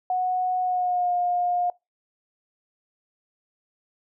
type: tone with pitch glide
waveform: sine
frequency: 735 to 711.2 Hz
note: F#5 to F5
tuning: -12 to +31 cents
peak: -21 dBFS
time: 0.1-1.7 s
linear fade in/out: 2 ms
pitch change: -57 cents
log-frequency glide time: 0.6-1.13 s
effects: noise-tail reverb RT60 0.2 s tail -22 dB re dry